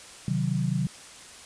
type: chord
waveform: sine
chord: C diminished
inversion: none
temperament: equal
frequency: 130.81 / 155.56 / 185 Hz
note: C3 / Eb3 / Gb3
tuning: 0 / 0 / 0 cents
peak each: -28 dBFS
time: 0.28-0.87 s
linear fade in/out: 2 ms
effects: white hiss -46 dBFS RMS until 1.45 s + resampled to 22050 Hz